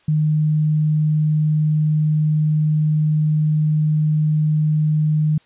sine tone, 153.3 Hz, D#3, 25 cents flat, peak -14 dBFS, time 0.08-5.38 s, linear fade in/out 5 ms, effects white hiss -56 dBFS RMS until 5.45 s + resampled to 8000 Hz

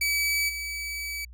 sawtooth tone with level steps, 2291 Hz, D7, 44 cents flat, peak -20 / -28 dBFS, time 0.01-1.25 s, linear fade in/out 5 ms, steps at 0.48 s, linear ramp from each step 20 ms, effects added 60 Hz sine -43 dBFS peak until 1.33 s

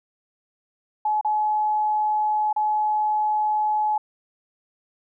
sine tone with dropouts, 851 Hz, G#5, 42 cents sharp, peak -19 dBFS, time 1.05-3.98 s, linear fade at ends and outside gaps 5 ms, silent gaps 1.212-1.247 / 2.529-2.562 s, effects none

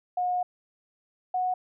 sine tone pair in turn, 722 / 734.6 Hz, F#5 / F#5, -43 / -13 cents, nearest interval unison, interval 30 cents, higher second, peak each -24 dBFS, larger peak neither, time 0.17-0.43 / 1.34-1.54 s, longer first, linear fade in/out 5 ms, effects none

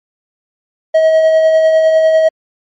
triangle tone with tremolo, 638 Hz, D#5, 43 cents sharp, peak -3 dBFS, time 0.94-2.29 s, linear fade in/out 10 ms, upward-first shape sine, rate 10 Hz, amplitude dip 30%, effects MP3 32 kbps

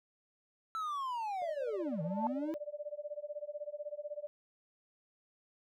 triangle linear two-way sweep, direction down then up, 1333 to 154 to 330.7 Hz, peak -33 dBFS, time 0.75-2.54 s, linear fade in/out 0 ms, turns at 2.02 s
sine tone with tremolo, 591 Hz, D5, 11 cents sharp, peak -36 dBFS, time 1.42-4.27 s, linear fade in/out 0 ms, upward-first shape sine, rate 16 Hz, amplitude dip 95%
sine tone with exponential growth, 880 Hz, A5, in tune, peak -28 dBFS, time 1.97-2.27 s, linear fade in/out 1 ms, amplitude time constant 65 ms
effects none

